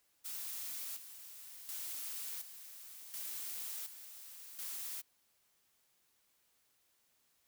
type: noise with tremolo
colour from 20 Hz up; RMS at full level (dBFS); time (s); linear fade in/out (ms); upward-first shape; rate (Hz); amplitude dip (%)
blue; -43; 0.24-5.02; 20; square; 0.69; 65
effects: white hiss -75 dBFS RMS until 7.47 s